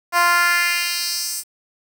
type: tone with high-pass filter sweep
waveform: 10% pulse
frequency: 348 Hz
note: F4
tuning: 6 cents flat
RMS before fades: -19 dBFS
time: 0.12-1.44 s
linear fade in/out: 50 ms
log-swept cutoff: 810 to 8200 Hz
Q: 1.8
effects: 7-bit